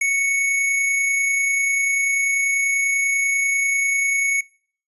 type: tone with amplitude modulation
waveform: square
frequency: 2217 Hz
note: C#7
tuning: in tune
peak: -17 dBFS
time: 0.01-4.41 s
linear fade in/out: 5 ms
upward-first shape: sine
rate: 30.2 Hz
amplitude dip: 25%
effects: noise-tail reverb RT60 0.5 s tail -24 dB re dry + resampled to 32000 Hz